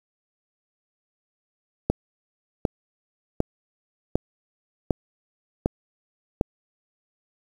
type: click train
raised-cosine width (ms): 2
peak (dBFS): -6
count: 7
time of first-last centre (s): 1.9-6.411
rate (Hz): 1.33
effects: 7-bit